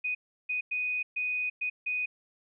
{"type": "tone bursts at uneven times", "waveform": "sine", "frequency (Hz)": 2489, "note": "D#7", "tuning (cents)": 0, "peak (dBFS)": -28, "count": 6, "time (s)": [[0.04, 0.15], [0.49, 0.61], [0.71, 1.03], [1.16, 1.5], [1.61, 1.7], [1.86, 2.06]], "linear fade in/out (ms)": 10, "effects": []}